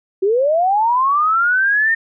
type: linear sweep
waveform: sine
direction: up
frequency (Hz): 367.1 to 1840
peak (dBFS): -12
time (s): 0.22-1.95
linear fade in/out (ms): 10
effects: none